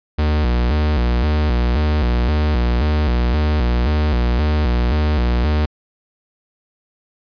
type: tone with vibrato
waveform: 45% pulse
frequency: 67.5 Hz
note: C#2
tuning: 45 cents flat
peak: -14 dBFS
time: 0.18-5.66 s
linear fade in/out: 10 ms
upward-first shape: square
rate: 1.9 Hz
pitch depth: 200 cents each way
effects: resampled to 11025 Hz